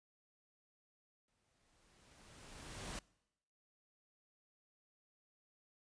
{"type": "noise with exponential growth", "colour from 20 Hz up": "pink", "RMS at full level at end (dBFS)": -44, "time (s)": [1.28, 2.99], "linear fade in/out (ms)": 1, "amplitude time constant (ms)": 370, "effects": ["noise-tail reverb RT60 0.9 s tail -24 dB re dry", "resampled to 22050 Hz"]}